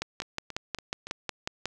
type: two click trains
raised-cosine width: 0.2 ms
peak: -13 / -21 dBFS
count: 10 / 4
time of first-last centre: 0.02-1.656 / 0.22-1.07 s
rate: 5.5 / 3.53 Hz
effects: none